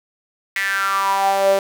sawtooth tone with high-pass filter sweep, 196 Hz, G3, in tune, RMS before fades -18 dBFS, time 0.56-1.59 s, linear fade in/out 2 ms, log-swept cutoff 2000 to 510 Hz, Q 7.4, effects none

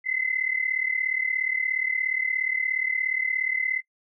sine tone pair together, 2028 / 2065 Hz, B6 / C7, +45 / -23 cents, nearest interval unison, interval 32 cents, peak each -26 / -26 dBFS, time 0.04-3.82 s, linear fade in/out 50 ms, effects noise-tail reverb RT60 0.1 s tail -23 dB re dry

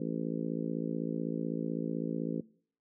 harmonic tone, 55.9 Hz, A1, 28 cents sharp, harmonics 3 / 4 / 5 / 6 / 7 / 8 / 9, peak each -38 / -37 / -37 / -42 / -43 / -43 / -44 dBFS, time 0-2.41 s, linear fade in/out 5 ms, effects noise-tail reverb RT60 0.5 s tail -21 dB re dry

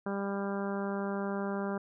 harmonic tone, 198.6 Hz, G3, 23 cents sharp, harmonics 1 / 2 / 3 / 4 / 5 / 6 / 7 / 8, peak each -34 / -37 / -40 / -43 / -44 / -46 / -45 / -48 dBFS, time 0.06-1.78 s, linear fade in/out 5 ms, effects none

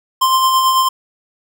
square tone with tremolo, 1046.5 Hz, C6, in tune, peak -10 dBFS, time 0.21-0.89 s, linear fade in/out 10 ms, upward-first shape sine, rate 9.1 Hz, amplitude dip 35%, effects none

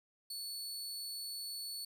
sawtooth tone, 4434 Hz, C#8, in tune, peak -38 dBFS, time 0.3-1.85 s, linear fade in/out 5 ms, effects none

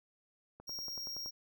click train, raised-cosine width 1 ms, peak -37 dBFS, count 8, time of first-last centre 0.6-1.26 s, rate 10.6 Hz
square tone, 5588 Hz, F8, in tune, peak -40 dBFS, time 0.67-1.31 s, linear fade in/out 20 ms
effects none

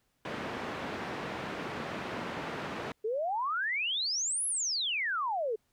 pink band-pass noise, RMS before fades -38 dBFS, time 0.25-2.92 s, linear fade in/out 2 ms, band 180 to 2300 Hz, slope 12 dB/octave
sine exponential two-way sweep, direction up then down, 415.3 to 11110 to 415.3 Hz, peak -29 dBFS, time 3.04-5.56 s, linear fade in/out 10 ms, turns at 4.46 s
effects pink hiss -75 dBFS RMS until 5.72 s

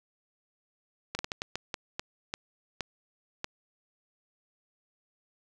slowing click train, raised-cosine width 0.2 ms, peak -15 dBFS, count 11, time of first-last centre 1.15-3.444 s, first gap 40 ms, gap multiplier 1.36, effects none

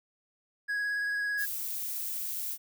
triangle tone with vibrato, 1661.2 Hz, G#6, in tune, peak -27 dBFS, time 0.68-1.46 s, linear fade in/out 20 ms, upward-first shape sine, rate 18 Hz, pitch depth 13 cents each way
violet noise, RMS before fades -35 dBFS, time 1.37-2.58 s, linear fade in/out 50 ms
effects none

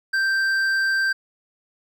triangle tone with hard clipping, 1568 Hz, G6, in tune, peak -20 dBFS, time 0.13-1.13 s, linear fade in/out 10 ms, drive 10 dB, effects none

